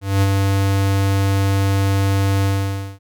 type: tone with ADSR envelope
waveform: square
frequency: 98 Hz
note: G2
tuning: in tune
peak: -12 dBFS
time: 0.01-2.99 s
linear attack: 210 ms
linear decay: 38 ms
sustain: -3 dB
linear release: 540 ms
effects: none